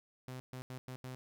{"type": "tone bursts at uneven times", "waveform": "sawtooth", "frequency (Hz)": 128.2, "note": "C3", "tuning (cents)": -35, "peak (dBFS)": -39, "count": 5, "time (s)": [[0.28, 0.4], [0.53, 0.62], [0.7, 0.78], [0.88, 0.96], [1.04, 1.15]], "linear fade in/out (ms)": 0, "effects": ["12-bit"]}